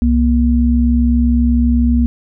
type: tone pair together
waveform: sine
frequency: 65.92 / 238.2 Hz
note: C2 / A#3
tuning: +14 / +38 cents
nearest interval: octave + minor seventh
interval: 2224 cents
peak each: -12 dBFS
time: 0.02-2.06 s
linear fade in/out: 0 ms
effects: none